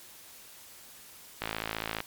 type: click train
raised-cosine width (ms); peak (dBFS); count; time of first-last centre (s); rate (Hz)
0.3; -15; 33; 1.42-2.004; 54.8
effects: white hiss -51 dBFS RMS until 2.06 s + MP3 96 kbps